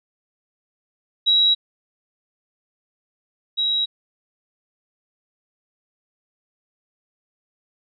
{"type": "tone pair in turn", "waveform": "sine", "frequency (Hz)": [3869, 3852], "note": ["B7", "B7"], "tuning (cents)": [-36, -44], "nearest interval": "unison", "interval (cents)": 8, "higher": "first", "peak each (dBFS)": [-13, -18], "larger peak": "first", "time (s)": [[1.26, 1.55], [3.57, 3.86]], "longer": "neither", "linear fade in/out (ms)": 20, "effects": []}